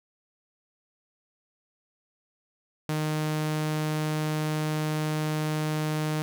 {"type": "tone", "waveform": "sawtooth", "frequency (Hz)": 154, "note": "D#3", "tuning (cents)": -17, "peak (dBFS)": -22, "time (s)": [2.89, 6.22], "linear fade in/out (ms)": 0, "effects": []}